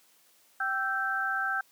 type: tone cluster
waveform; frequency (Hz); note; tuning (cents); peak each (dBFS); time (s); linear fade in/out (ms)
sine; 776 / 1326 / 1561; G5 / E6 / G6; -18 / +10 / -8; -35 / -33 / -29; 0.6-1.61; 5
effects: white hiss -63 dBFS RMS until 1.71 s + high-pass 200 Hz 12 dB/octave